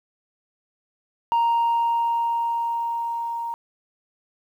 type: tone with level ramp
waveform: sine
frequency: 932 Hz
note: A#5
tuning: 1 cent flat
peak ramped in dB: -14 to -26 dBFS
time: 1.32-3.54 s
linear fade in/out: 0 ms
effects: tanh soft clip ceiling -16 dBFS + 9-bit